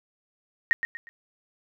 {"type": "tone with echo", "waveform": "sine", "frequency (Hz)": 1864.7, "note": "A#6", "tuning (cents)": 0, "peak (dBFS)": -16, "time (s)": [0.71, 0.73], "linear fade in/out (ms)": 0, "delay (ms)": 120, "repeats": 3, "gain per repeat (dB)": -9, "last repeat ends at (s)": 1.09, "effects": []}